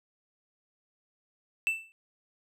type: tone with exponential decay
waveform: triangle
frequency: 2658 Hz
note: E7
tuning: 14 cents sharp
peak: -20 dBFS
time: 1.67-1.92 s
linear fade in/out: 0 ms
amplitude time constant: 54 ms
effects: none